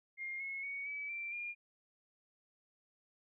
sine tone with pitch steps, 2123 / 2178 / 2234 / 2291 / 2350 / 2411 Hz, C7 / C#7 / C#7 / D7 / D7 / D7, +25 / -31 / +13 / -44 / +1 / +45 cents, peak -39 dBFS, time 0.17-1.55 s, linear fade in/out 50 ms, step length 230 ms, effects none

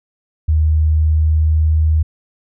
sine tone with pitch glide, 77.78 to 78.41 Hz, D#2 to D#2, 0 to +14 cents, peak -10 dBFS, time 0.48-2.03 s, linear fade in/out 10 ms, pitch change +14 cents, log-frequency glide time 0.83-1.74 s, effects none

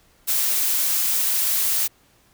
blue noise, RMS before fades -21 dBFS, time 0.27-1.88 s, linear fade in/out 20 ms, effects pink hiss -58 dBFS RMS until 2.33 s

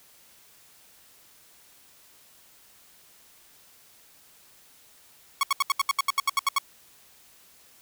sawtooth tone bursts, 1108.7 Hz, C#6, in tune, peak -16 dBFS, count 13, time 5.41-6.584 s, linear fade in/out 2 ms, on 22 ms, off 74 ms, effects white hiss -56 dBFS RMS until 7.81 s

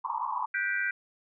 white band-pass noise, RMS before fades -32 dBFS, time 0.04-0.46 s, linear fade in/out 10 ms, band 860 to 1100 Hz, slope 96 dB/octave
sine chord, G major seventh, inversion third, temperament just, 1470 / 1568 / 1960 / 2352 Hz, F#6 / G6 / B6 / D7, -12 / 0 / -14 / +2 cents, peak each -34 / -30 / -33 / -36 dBFS, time 0.54-0.91 s, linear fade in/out 5 ms
effects none

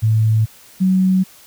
sine tone pair in turn, 110 / 187.31 Hz, A2 / F#3, 0 / +22 cents, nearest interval major sixth, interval 922 cents, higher second, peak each -11 dBFS, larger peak neither, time 0.02-0.46 / 0.8-1.24 s, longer neither, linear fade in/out 20 ms, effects white hiss -45 dBFS RMS until 1.46 s

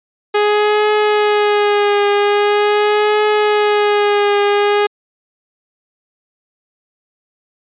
sawtooth tone with vibrato, 415.3 Hz, G#4, in tune, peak -7 dBFS, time 0.34-4.87 s, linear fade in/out 10 ms, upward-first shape triangle, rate 0.43 Hz, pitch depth 34 cents each way, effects resampled to 8000 Hz

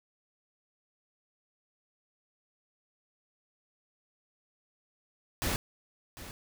pink noise with echo, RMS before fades -31 dBFS, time 5.42-5.56 s, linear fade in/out 0 ms, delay 750 ms, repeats 1, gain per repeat -14 dB, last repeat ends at 6.31 s, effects none

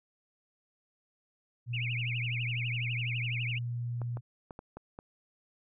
sine tone, 119.8 Hz, A#2, 48 cents sharp, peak -32 dBFS, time 1.66-4.21 s, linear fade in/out 50 ms
sine tone with vibrato, 2489 Hz, D#7, in tune, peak -34 dBFS, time 1.73-3.59 s, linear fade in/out 10 ms, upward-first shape triangle, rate 12 Hz, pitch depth 300 cents each way
clicks, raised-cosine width 1 ms, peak -29 dBFS, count 6, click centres 4.017 / 4.171 / 4.508 / 4.591 / 4.77 / 4.989 s
effects none

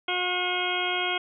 harmonic tone, 360.5 Hz, F#4, 45 cents flat, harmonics 1 / 2 / 3 / 4 / 6 / 7 / 8 / 9, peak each -33 / -32 / -36 / -33 / -31 / -35 / -36 / -31 dBFS, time 0.08-1.18 s, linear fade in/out 5 ms, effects none

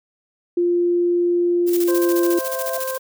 sine tone with pitch glide, 349.2 to 344.8 Hz, F4 to F4, 0 to -22 cents, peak -15 dBFS, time 0.57-2.39 s, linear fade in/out 5 ms, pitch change -22 cents, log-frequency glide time 1.69-2.13 s
sine tone with exponential growth, 668 Hz, E5, 23 cents sharp, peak -25 dBFS, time 1.21-2.78 s, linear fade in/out 1 ms, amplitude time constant 340 ms
blue noise with tremolo, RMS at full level -27 dBFS, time 1.66-2.99 s, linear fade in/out 50 ms, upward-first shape square, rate 14 Hz, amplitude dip 65%
harmonic tone, 523.3 Hz, C5, in tune, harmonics 1 / 2 / 3, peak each -25 / -31 / -35 dBFS, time 1.88-2.98 s, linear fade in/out 5 ms
effects none

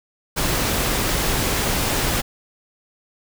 pink noise, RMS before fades -21 dBFS, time 0.36-2.22 s, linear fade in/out 20 ms, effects none

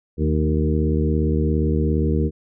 harmonic tone with a mistuned harmonic, 77.3 Hz, D#2, 11 cents flat, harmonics 1 / 2 / 3 / 4 / 5 / 6, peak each -20 / -23 / -25 / -26 / -27 / -28 dBFS, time 0.17-2.31 s, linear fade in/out 50 ms, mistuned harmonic 3, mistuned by -38 cents, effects none

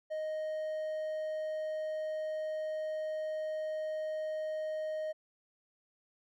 triangle tone, 622.3 Hz, D#5, in tune, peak -32 dBFS, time 0.1-5.13 s, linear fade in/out 20 ms, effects none

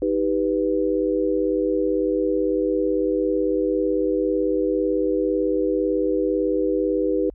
sine chord, Eb augmented, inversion none, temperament equal with one note detuned, 314 / 392 / 493.9 Hz, Eb4 / G4 / B4, +16 / 0 / 0 cents, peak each -23 dBFS, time 0.02-7.3 s, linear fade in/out 2 ms, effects added 50 Hz sine -41 dBFS peak until 7.34 s

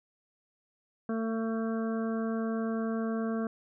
harmonic tone, 224.6 Hz, A3, 36 cents sharp, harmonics 1 / 2 / 3 / 5 / 6 / 7, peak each -30 / -36 / -40 / -44 / -46 / -47 dBFS, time 1.09-3.47 s, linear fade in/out 2 ms, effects none

